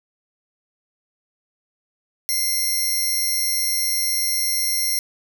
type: tone pair together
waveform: 5% pulse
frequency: 2087 / 5572 Hz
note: C7 / F8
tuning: -5 / -5 cents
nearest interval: octave + perfect fourth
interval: 1700 cents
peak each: -15 dBFS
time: 2.29-4.99 s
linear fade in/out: 0 ms
effects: none